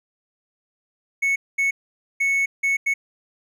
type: tone bursts at uneven times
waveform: triangle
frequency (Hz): 2208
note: C#7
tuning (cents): -7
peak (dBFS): -16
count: 5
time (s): 1.22-1.36 / 1.58-1.71 / 2.2-2.46 / 2.63-2.77 / 2.86-2.94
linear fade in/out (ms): 10
effects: none